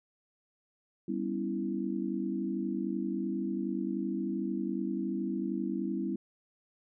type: chord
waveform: sine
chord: C# half-diminished seventh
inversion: second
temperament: equal with one note detuned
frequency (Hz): 196 / 246.9 / 279.8 / 329.6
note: G3 / B3 / C#4 / E4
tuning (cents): 0 / 0 / +16 / 0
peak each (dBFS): -35 / -37 / -38 / -35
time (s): 1.08-6.16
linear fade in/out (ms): 5
effects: none